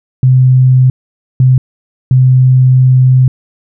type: tone bursts at uneven times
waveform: sine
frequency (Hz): 128.8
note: C3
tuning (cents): -27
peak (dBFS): -3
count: 3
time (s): 0.23-0.9 / 1.4-1.58 / 2.11-3.28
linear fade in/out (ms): 2
effects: none